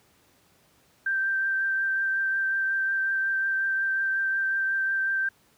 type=tone with vibrato; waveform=sine; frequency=1568 Hz; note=G6; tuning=in tune; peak=-23 dBFS; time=1.06-5.29 s; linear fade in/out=5 ms; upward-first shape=triangle; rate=5.5 Hz; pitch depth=16 cents each way; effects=pink hiss -62 dBFS RMS until 5.57 s + high-pass 80 Hz 12 dB/octave